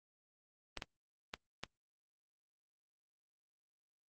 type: clicks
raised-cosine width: 0.2 ms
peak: -22 dBFS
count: 4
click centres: 0.773 / 0.822 / 1.339 / 1.636 s
effects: Opus 24 kbps